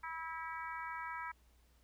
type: harmonic tone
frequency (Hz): 324.9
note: E4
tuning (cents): -25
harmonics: 3 / 4 / 5 / 6 / 7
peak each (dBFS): -44 / -46 / -48 / -50 / -51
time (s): 0.03-1.32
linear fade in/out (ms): 10
effects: added 60 Hz sine -66 dBFS peak until 1.83 s + pink hiss -73 dBFS RMS until 1.83 s